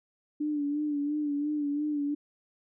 sine tone with vibrato, 293.7 Hz, D4, in tune, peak -27 dBFS, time 0.4-2.15 s, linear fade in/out 10 ms, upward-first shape sine, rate 2.9 Hz, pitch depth 47 cents each way, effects none

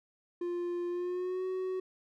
triangle tone with pitch glide, 350 to 373 Hz, F4 to F#4, +4 to +14 cents, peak -30 dBFS, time 0.41-1.8 s, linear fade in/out 5 ms, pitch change +110 cents, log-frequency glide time 0.89-1.45 s, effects none

